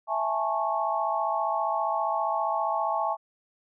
sine chord, A major seventh, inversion second, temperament just, 660 / 825 / 880 / 1100 Hz, E5 / G#5 / A5 / C#6, +2 / -12 / 0 / -14 cents, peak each -30 dBFS, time 0.07-3.17 s, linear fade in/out 50 ms, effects none

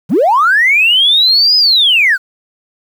triangle linear two-way sweep, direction up then down, 123.47 to 5070 to 1409 Hz, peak -3 dBFS, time 0.09-2.18 s, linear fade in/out 50 ms, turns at 1.57 s, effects tanh soft clip ceiling -4 dBFS + 7-bit

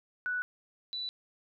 sine tone pair in turn, 1480 / 3966 Hz, F#6 / B7, 0 / +7 cents, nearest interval octave + perfect fourth, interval 1707 cents, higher second, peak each -30 / -34 dBFS, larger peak first, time 0.26-0.42 / 0.93-1.09 s, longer neither, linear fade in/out 0 ms, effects none

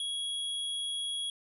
square tone, 3324 Hz, G#7, 1 cent sharp, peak -33 dBFS, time 0-1.3 s, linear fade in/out 2 ms, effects resampled to 32000 Hz

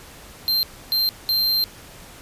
square tone bursts at uneven times, 4154 Hz, C8, 13 cents flat, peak -18 dBFS, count 3, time 0.48-0.63 / 0.92-1.09 / 1.29-1.64 s, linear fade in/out 0 ms, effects pink hiss -43 dBFS RMS until 2.21 s + resampled to 32000 Hz

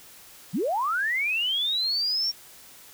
sine linear sweep, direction up, 138.59 to 5590 Hz, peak -23 dBFS, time 0.53-2.32 s, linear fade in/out 20 ms, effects white hiss -49 dBFS RMS until 2.93 s

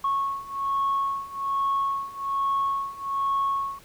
sine beating tone pair, 1100 / 1101.2 Hz, C#6 / C#6, -14 / -12 cents, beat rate 1.2 Hz, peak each -27 / -25 dBFS, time 0.04-3.79 s, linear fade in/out 5 ms, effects tanh soft clip ceiling -18 dBFS + pink hiss -52 dBFS RMS until 3.84 s

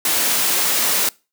white noise, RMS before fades -18 dBFS, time 0.05-1.09 s, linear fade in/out 2 ms, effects noise-tail reverb RT60 0.3 s tail -24 dB re dry + high-pass 200 Hz 12 dB/octave

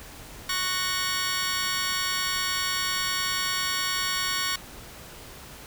15% pulse chord, F# major, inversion second, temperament just, 1110 / 1480 / 1850 Hz, C#6 / F#6 / A#6, +2 / 0 / -14 cents, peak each -23 / -25 / -25 dBFS, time 0.49-4.56 s, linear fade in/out 5 ms, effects pink hiss -44 dBFS RMS until 5.66 s

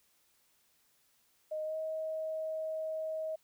sine tone with pitch glide, 620 to 633 Hz, D#5 to D#5, -6 to +30 cents, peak -34 dBFS, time 1.51-3.36 s, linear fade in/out 10 ms, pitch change +36 cents, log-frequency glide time 1.64-1.76 s, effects white hiss -71 dBFS RMS until 3.43 s

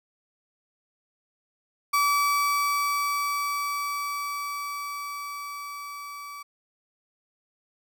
35% pulse tone with level ramp, 1150 Hz, D6, 37 cents flat, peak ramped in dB -18 to -36 dBFS, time 1.93-6.43 s, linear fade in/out 10 ms, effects none

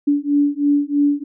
sine beating tone pair, 286.7 / 289.8 Hz, D4 / D4, -42 / -23 cents, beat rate 3.1 Hz, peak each -17 dBFS, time 0.07-1.24 s, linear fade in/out 10 ms, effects none

